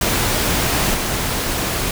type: noise with level steps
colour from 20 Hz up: pink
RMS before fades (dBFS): -18 / -21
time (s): 0.01-1.91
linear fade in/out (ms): 2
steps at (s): 0.94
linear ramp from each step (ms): 2
effects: none